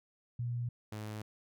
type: tone pair in turn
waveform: sine / sawtooth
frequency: 120.3 / 106.82 Hz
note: B2 / G#2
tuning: -45 / +49 cents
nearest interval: major second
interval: 206 cents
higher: first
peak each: -33 / -36 dBFS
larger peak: first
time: 0.39-0.69 / 0.92-1.22 s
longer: neither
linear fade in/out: 5 ms
effects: none